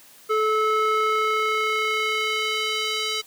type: tone with band-pass filter sweep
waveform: square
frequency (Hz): 433.4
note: A4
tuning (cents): -26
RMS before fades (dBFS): -23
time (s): 0.29-3.22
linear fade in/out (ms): 20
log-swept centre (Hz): 990 to 3900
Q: 1.6
effects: white hiss -50 dBFS RMS until 3.26 s + high-pass 100 Hz 12 dB/octave